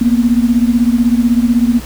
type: beating tone pair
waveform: sine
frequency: 233.1 / 249.1 Hz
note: A#3 / B3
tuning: 0 / +15 cents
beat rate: 16 Hz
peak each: -10 / -13 dBFS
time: 0.01-1.8 s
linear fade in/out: 5 ms
effects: added 60 Hz sine -28 dBFS peak until 1.85 s + pink hiss -32 dBFS RMS until 1.85 s